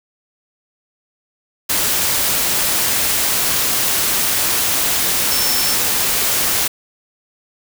sine tone in noise, 5360 Hz, E8, 28 cents sharp, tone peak -21 dBFS, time 5.31-5.75 s, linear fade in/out 10 ms, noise white, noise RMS -17 dBFS, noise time 1.69-6.68 s, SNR -7 dB, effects none

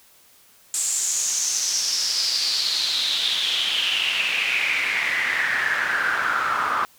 pink noise with band-pass filter sweep, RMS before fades -23 dBFS, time 0.74-6.85 s, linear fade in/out 0 ms, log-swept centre 7800 to 1200 Hz, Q 6.2, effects white hiss -54 dBFS RMS until 6.98 s

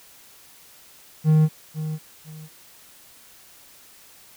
triangle tone with echo, 155.56 Hz, D#3, in tune, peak -11 dBFS, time 1.24-1.49 s, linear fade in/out 50 ms, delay 500 ms, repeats 2, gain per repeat -12 dB, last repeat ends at 2.49 s, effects white hiss -50 dBFS RMS until 4.36 s

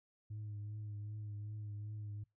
sine tone with vibrato, 105 Hz, G#2, 19 cents sharp, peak -40 dBFS, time 0.3-2.24 s, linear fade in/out 10 ms, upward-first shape triangle, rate 2.6 Hz, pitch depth 36 cents each way, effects noise-tail reverb RT60 0.2 s tail -25 dB re dry + tanh soft clip ceiling -40 dBFS

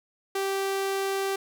sawtooth tone, 390 Hz, G4, 9 cents flat, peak -22 dBFS, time 0.35-1.36 s, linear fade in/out 5 ms, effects none

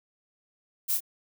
violet noise with echo, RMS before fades -27 dBFS, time 0.88-0.98 s, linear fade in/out 20 ms, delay 26 ms, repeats 1, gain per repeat -5 dB, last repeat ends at 1.006 s, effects none

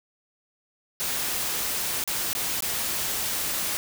white noise with dropouts, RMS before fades -28 dBFS, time 1-3.77 s, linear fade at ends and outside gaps 0 ms, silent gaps 2.039-2.076 / 2.331-2.351 / 2.606-2.623 s, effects none

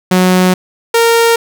sawtooth tone pair in turn, 183.6 / 462.6 Hz, F#3 / A#4, -13 / -13 cents, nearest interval octave + major third, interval 1600 cents, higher second, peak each -3 dBFS, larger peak neither, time 0.11-0.54 / 0.94-1.36 s, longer first, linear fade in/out 5 ms, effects none

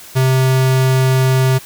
square tone, 130.81 Hz, C3, in tune, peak -11 dBFS, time 0.15-1.59 s, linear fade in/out 20 ms, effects white hiss -37 dBFS RMS until 1.65 s

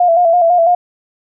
sine tone with vibrato, 689 Hz, F5, 24 cents flat, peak -7 dBFS, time 0-0.75 s, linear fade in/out 5 ms, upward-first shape square, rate 6 Hz, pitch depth 55 cents each way, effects none

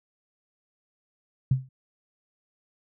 sine tone with exponential decay, 130.81 Hz, C3, in tune, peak -15 dBFS, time 1.51-1.69 s, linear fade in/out 5 ms, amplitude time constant 39 ms, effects none

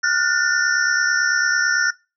sine tone cluster, 1424 / 1493 / 1793 / 5420 / 5790 Hz, F6 / F#6 / A6 / E8 / F#8, +33 / +15 / +32 / +47 / -38 cents, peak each -19 / -21 / -22 / -27 / -27 dBFS, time 0.03-1.91 s, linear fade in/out 10 ms, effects noise-tail reverb RT60 0.3 s tail -24 dB re dry

